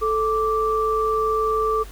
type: tone pair together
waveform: sine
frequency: 438.4 / 1170.4 Hz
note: A4 / D6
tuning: -6 / -6 cents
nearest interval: octave + perfect fourth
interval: 1700 cents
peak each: -21 dBFS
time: 0.01-1.84 s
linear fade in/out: 20 ms
effects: added 50 Hz sine -36 dBFS peak until 1.91 s + pink hiss -45 dBFS RMS until 1.91 s